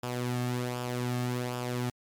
sawtooth tone with flanger, 123.47 Hz, B2, in tune, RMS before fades -32 dBFS, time 0.03-1.9 s, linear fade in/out 5 ms, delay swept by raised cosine 0.48 to 2.08 ms, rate 1.3 Hz, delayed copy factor -0.55, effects MP3 96 kbps

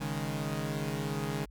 sawtooth chord, C# suspended second, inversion none, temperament equal, 138.59 / 155.56 / 207.7 Hz, C#3 / D#3 / G#3, 0 / 0 / 0 cents, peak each -32 / -32 / -34 dBFS, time 0-1.46 s, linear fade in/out 20 ms, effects added 50 Hz sine -49 dBFS peak until 1.5 s

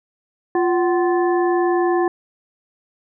harmonic tone with a mistuned harmonic, 349.2 Hz, F4, in tune, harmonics 1 / 2 / 3 / 5, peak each -16 / -22 / -26 / -30 dBFS, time 0.55-2.08 s, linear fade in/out 2 ms, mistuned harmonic 2, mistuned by +130 cents, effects none

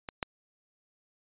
clicks, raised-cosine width 0.3 ms, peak -21 / -14 dBFS, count 2, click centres 0.088 / 0.228 s, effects resampled to 8000 Hz

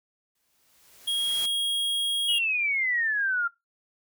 white noise with exponential growth, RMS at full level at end -36 dBFS, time 0.35-1.46 s, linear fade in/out 5 ms, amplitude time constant 240 ms
square tone, 3280 Hz, G#7, 22 cents flat, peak -25 dBFS, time 1.07-2.39 s, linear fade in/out 10 ms
sine exponential sweep, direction down, 2960 to 1373 Hz, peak -23 dBFS, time 2.28-3.48 s, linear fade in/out 10 ms
effects noise-tail reverb RT60 0.2 s tail -22 dB re dry

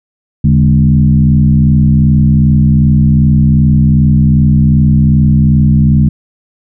sine tone with frequency modulation, 146.83 Hz, D3, in tune, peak -4 dBFS, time 0.44-6.09 s, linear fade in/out 5 ms, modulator 62.6 Hz, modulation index 1.2, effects none

